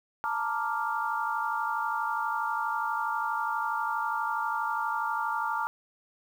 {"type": "chord", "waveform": "sine", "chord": "Bb major seventh", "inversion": "third", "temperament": "equal", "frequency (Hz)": [880, 932.3, 1174.7, 1396.9], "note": ["A5", "Bb5", "D6", "F6"], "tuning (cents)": [0, 0, 0, 0], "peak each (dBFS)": -33, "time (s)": [0.24, 5.67], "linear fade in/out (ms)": 0, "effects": ["9-bit"]}